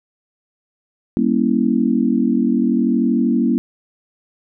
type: chord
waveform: sine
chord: G diminished seventh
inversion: none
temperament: equal with one note detuned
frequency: 196 / 236.7 / 277.2 / 329.6 Hz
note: G3 / Bb3 / Db4 / Fb4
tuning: 0 / +27 / 0 / 0 cents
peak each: -21 / -16 / -20 / -22 dBFS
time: 1.17-3.58 s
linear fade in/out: 0 ms
effects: none